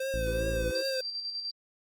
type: tone with vibrato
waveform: square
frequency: 523.3 Hz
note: C5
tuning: in tune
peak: -31 dBFS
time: 0-1.01 s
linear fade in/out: 5 ms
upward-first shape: triangle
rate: 2.6 Hz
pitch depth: 59 cents each way
type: harmonic tone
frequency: 55.7 Hz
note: A1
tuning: 22 cents sharp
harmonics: 1 / 2 / 3 / 4 / 5 / 6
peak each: -32 / -38 / -42 / -44 / -46 / -48 dBFS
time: 0.14-0.71 s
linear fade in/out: 0 ms
type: chord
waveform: triangle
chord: C major seventh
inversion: first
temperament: equal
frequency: 329.6 / 392 / 493.9 / 523.3 Hz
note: E4 / G4 / B4 / C5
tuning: 0 / 0 / 0 / 0 cents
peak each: -40 dBFS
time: 0.26-0.83 s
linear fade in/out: 20 ms
type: tone with tremolo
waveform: sine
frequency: 4705 Hz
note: D8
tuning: 2 cents sharp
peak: -32 dBFS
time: 0.75-1.51 s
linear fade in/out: 2 ms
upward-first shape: square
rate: 10 Hz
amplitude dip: 40%
effects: Opus 32 kbps